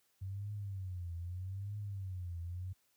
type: tone with vibrato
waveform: sine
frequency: 93.9 Hz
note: F#2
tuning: 26 cents sharp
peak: -38 dBFS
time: 0.21-2.73 s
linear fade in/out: 10 ms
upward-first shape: triangle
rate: 0.8 Hz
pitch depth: 190 cents each way
effects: white hiss -75 dBFS RMS until 2.96 s + high-pass 60 Hz 12 dB/octave